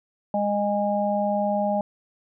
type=harmonic tone; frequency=205 Hz; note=G#3; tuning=22 cents flat; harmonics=1 / 3 / 4; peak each=-26 / -24 / -26 dBFS; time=0.34-1.81 s; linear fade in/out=2 ms; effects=none